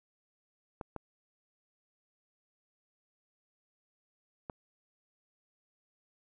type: clicks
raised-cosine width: 1 ms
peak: -25 dBFS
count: 3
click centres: 0.812 / 0.963 / 4.498 s
effects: none